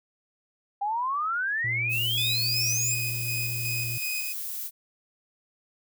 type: exponential sweep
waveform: sine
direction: up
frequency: 791 to 7630 Hz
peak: -25 dBFS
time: 0.81-2.95 s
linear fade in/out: 10 ms
type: tone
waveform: triangle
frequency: 117.4 Hz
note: A#2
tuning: 13 cents sharp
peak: -30 dBFS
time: 1.64-3.98 s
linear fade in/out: 5 ms
type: noise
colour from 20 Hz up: violet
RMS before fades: -34 dBFS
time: 1.89-4.71 s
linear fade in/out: 50 ms
type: tone with tremolo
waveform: sawtooth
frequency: 2503 Hz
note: D#7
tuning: 10 cents sharp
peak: -26 dBFS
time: 2.17-4.33 s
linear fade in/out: 10 ms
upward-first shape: square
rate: 2.7 Hz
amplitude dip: 40%
effects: none